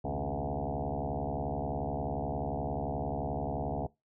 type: tone with frequency modulation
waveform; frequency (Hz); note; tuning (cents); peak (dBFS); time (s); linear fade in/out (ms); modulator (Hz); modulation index
sine; 277.2; C#4; 0; -31; 0.04-3.87; 10; 71.4; 7.3
effects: noise-tail reverb RT60 0.2 s tail -20 dB re dry